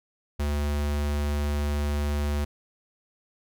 square tone, 73.1 Hz, D2, 7 cents flat, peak -25 dBFS, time 0.39-2.45 s, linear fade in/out 10 ms, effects none

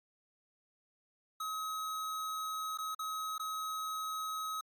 square tone with dropouts, 1274 Hz, D#6, 41 cents sharp, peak -37 dBFS, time 1.4-4.61 s, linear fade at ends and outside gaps 5 ms, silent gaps 2.775-2.785 / 2.948-2.991 / 3.381-3.396 s, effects AAC 64 kbps

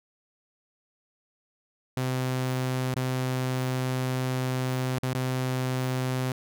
sawtooth tone with dropouts, 128.7 Hz, C3, 28 cents flat, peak -22 dBFS, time 1.97-6.32 s, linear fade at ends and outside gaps 2 ms, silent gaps 2.943-2.961 / 4.986-5.031 / 5.135-5.149 s, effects none

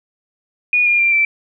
sine tone with pitch steps, 2454 / 2413 / 2373 / 2334 Hz, D#7 / D7 / D7 / D7, -25 / +46 / +17 / -11 cents, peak -11 dBFS, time 0.73-1.25 s, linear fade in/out 2 ms, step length 130 ms, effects none

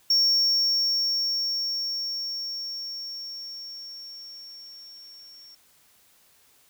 triangle tone with level ramp, 5500 Hz, F8, 27 cents flat, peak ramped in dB -16 to -45 dBFS, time 0.1-5.55 s, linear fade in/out 5 ms, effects white hiss -60 dBFS RMS until 6.69 s

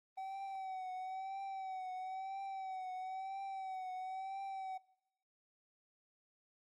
triangle tone with vibrato, 761 Hz, F#5, 48 cents sharp, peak -39 dBFS, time 0.17-4.78 s, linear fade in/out 10 ms, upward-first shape triangle, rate 1 Hz, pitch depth 53 cents each way, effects noise-tail reverb RT60 0.8 s tail -23 dB re dry + Opus 24 kbps

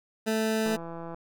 20% pulse tone, 220 Hz, A3, in tune, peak -20 dBFS, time 0.26-0.77 s, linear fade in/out 20 ms
click train, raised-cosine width 1 ms, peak -26 dBFS, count 82, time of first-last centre 0.66-1.145 s, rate 167 Hz
effects none

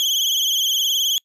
35% pulse tone with vibrato, 3201 Hz, G7, 36 cents sharp, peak -15 dBFS, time 0-1.18 s, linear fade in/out 0 ms, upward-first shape triangle, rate 19 Hz, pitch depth 110 cents each way, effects noise-tail reverb RT60 0.1 s tail -26 dB re dry + resampled to 32000 Hz

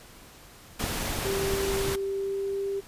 pink noise, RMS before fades -31 dBFS, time 0.79-1.96 s, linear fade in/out 10 ms
click train, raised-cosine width 5 ms, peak -21 dBFS, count 4, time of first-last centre 0.84-1.885 s, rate 2.87 Hz
sine tone with pitch glide, 392 to 395 Hz, G4 to G4, 0 to +13 cents, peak -27 dBFS, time 1.24-2.81 s, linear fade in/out 20 ms, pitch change +13 cents, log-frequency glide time 2.21-2.65 s
effects pink hiss -50 dBFS RMS until 2.87 s + resampled to 32000 Hz

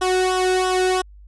sawtooth tone with flanger, 370 Hz, F#4, in tune, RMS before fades -19 dBFS, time 0.01-1.02 s, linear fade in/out 10 ms, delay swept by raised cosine 0.44 to 0.99 ms, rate 3 Hz, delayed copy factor -0.8, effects added 50 Hz sine -41 dBFS peak until 1.27 s + resampled to 24000 Hz

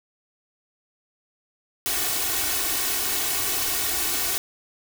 white noise with comb filter, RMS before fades -25 dBFS, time 1.86-4.38 s, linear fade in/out 0 ms, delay 2.7 ms, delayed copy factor +0.85, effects none

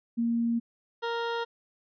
sine / 20% pulse tone pair in turn, 233.1 / 466.2 Hz, A#3 / A#4, 0 / 0 cents, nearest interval octave, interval 1200 cents, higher second, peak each -24 dBFS, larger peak neither, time 0.17-0.6 / 1.02-1.45 s, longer neither, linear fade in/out 20 ms, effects resampled to 11025 Hz

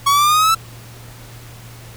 45% pulse exponential sweep, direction up, 1108 to 1334 Hz, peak -11 dBFS, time 0.06-0.55 s, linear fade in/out 10 ms, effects added 117 Hz sine -37 dBFS peak until 1.96 s + pink hiss -41 dBFS RMS until 1.96 s

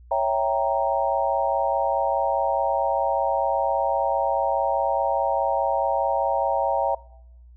sine chord, C# diminished seventh, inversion none, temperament equal, 554.4 / 659.3 / 784 / 932.3 Hz, C#5 / E5 / G5 / Bb5, 0 / 0 / 0 / 0 cents, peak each -25 dBFS, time 0.11-6.95 s, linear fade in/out 5 ms, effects noise-tail reverb RT60 0.8 s tail -22 dB re dry + added 60 Hz sine -45 dBFS peak until 7.56 s

